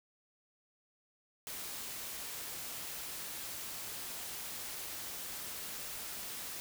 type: noise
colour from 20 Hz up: white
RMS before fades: -43 dBFS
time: 1.47-6.6 s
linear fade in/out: 0 ms
effects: none